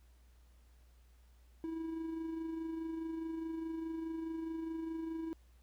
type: tone with amplitude modulation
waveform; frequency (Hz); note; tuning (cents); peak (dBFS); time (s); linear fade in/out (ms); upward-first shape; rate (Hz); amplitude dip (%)
triangle; 325.3; E4; -23; -34; 1.64-5.33; 0; sine; 24.8; 40
effects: added 60 Hz sine -60 dBFS peak until 5.62 s + pink hiss -73 dBFS RMS until 5.62 s